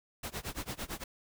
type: noise with tremolo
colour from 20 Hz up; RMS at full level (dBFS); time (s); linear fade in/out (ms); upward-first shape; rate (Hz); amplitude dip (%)
pink; -37; 0.23-1.04; 5; sine; 8.9; 95
effects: none